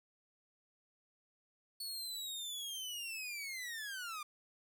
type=linear sweep; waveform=sawtooth; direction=down; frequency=4435 to 1180 Hz; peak=-38 dBFS; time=1.8-4.23 s; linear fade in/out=5 ms; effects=none